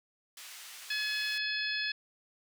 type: band-pass noise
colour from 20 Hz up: pink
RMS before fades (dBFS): -48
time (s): 0.37-1.38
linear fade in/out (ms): 2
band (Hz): 1900 to 15000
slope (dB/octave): 12
type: harmonic tone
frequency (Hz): 852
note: G#5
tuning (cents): +44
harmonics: 2 / 3 / 4 / 5 / 6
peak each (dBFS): -35 / -37 / -38 / -39 / -40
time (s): 0.9-1.92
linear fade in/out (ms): 5
effects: none